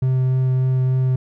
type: tone with vibrato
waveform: triangle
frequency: 129.5 Hz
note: C3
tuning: 17 cents flat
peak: -13 dBFS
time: 0.02-1.16 s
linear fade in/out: 5 ms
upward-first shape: triangle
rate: 3.4 Hz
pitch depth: 9 cents each way
effects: none